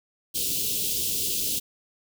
white band-stop noise, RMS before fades -27 dBFS, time 0.34-1.6 s, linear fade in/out 20 ms, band 490 to 2800 Hz, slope 48 dB/octave, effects none

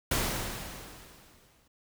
pink noise with exponential decay, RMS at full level -27 dBFS, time 0.11-1.68 s, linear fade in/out 5 ms, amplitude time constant 340 ms, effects none

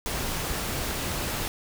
pink noise, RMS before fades -30 dBFS, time 0.06-1.48 s, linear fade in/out 0 ms, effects none

